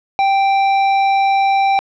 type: tone with hard clipping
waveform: triangle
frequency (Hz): 784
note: G5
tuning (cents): 0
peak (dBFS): -13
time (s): 0.19-1.79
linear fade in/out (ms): 0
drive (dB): 14
effects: low-pass 5000 Hz 12 dB/octave